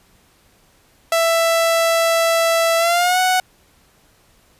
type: tone with pitch glide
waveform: sawtooth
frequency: 663 to 739.9 Hz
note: E5 to F#5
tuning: +10 to 0 cents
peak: -10 dBFS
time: 1.12-3.4 s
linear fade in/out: 2 ms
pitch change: +190 cents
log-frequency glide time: 2.78-3.19 s
effects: pink hiss -55 dBFS RMS until 4.59 s + resampled to 32000 Hz